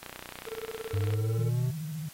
click train, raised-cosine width 0.3 ms, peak -24 dBFS, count 35, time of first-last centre 0.03-1.137 s, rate 30.7 Hz
triangle tone with tremolo, 447.9 Hz, A4, 31 cents sharp, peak -31 dBFS, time 0.46-1.5 s, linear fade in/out 20 ms, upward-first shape sine, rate 18 Hz, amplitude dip 95%
triangle exponential sweep, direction up, 98 to 128 Hz, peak -24 dBFS, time 0.93-1.71 s, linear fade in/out 10 ms
sine tone with vibrato, 155.56 Hz, D#3, in tune, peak -33 dBFS, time 1.38-2.09 s, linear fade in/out 5 ms, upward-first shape square, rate 14 Hz, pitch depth 73 cents each way
effects white hiss -51 dBFS RMS until 2.13 s + AAC 48 kbps

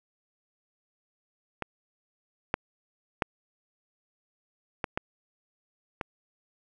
clicks, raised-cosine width 0.5 ms, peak -16 / -9 / -9 / -13 / -13 / -16 dBFS, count 6, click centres 1.623 / 2.541 / 3.222 / 4.842 / 4.975 / 6.012 s, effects none

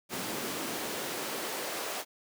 pink noise with high-pass filter sweep, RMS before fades -36 dBFS, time 0.09-2.05 s, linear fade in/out 50 ms, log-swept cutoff 210 to 480 Hz, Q 1.2, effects none

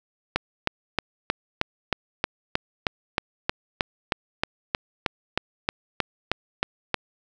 click train, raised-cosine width 0.3 ms, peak -5 dBFS, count 22, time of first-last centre 0.36-6.943 s, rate 3.19 Hz, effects none

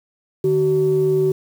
sine tone pair together, 150.49 / 379.2 Hz, D3 / F#4, +43 / +43 cents, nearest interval octave + major third, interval 1600 cents, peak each -21 / -14 dBFS, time 0.44-1.32 s, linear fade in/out 5 ms, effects tanh soft clip ceiling -8 dBFS + 7-bit

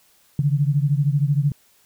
sine beating tone pair, 140 / 153 Hz, C#3 / D#3, +18 / -29 cents, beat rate 13 Hz, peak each -18 / -21 dBFS, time 0.39-1.52 s, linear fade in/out 2 ms, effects white hiss -58 dBFS RMS until 1.85 s

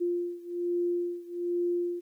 sine beating tone pair, 349.2 / 350.4 Hz, F4 / F4, 0 / +6 cents, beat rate 1.2 Hz, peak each -30 / -32 dBFS, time 0-2.01 s, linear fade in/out 20 ms, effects 11-bit

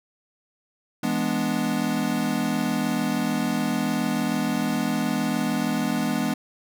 square chord, E dominant seventh, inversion none, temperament equal, 164.81 / 207.7 / 246.9 / 293.7 Hz, E3 / G#3 / B3 / D4, 0 / 0 / 0 / 0 cents, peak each -32 / -28 / -27 / -30 dBFS, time 1.03-6.34 s, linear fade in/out 5 ms, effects none

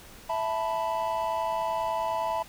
triangle chord, E suspended fourth, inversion none, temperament just, 659.3 / 879 / 988.9 Hz, E5 / A5 / B5, 0 / -2 / +2 cents, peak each -29 dBFS, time 0.29-2.43 s, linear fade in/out 10 ms, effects pink hiss -49 dBFS RMS until 2.48 s

